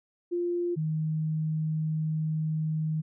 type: tone pair in turn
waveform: sine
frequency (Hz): 349.2 / 156.59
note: F4 / D#3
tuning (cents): 0 / +11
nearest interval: octave + major second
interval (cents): 1389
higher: first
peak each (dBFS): -26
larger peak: neither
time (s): 0.31-0.76 / 0.76-3.02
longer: second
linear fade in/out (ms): 20
effects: none